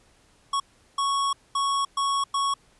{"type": "tone bursts at uneven times", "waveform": "square", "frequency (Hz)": 1108.7, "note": "C#6", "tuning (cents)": 0, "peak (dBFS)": -23, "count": 5, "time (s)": [[0.53, 0.6], [0.98, 1.33], [1.55, 1.85], [1.97, 2.24], [2.34, 2.54]], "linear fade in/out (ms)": 5, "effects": ["pink hiss -60 dBFS RMS until 2.79 s", "resampled to 24000 Hz"]}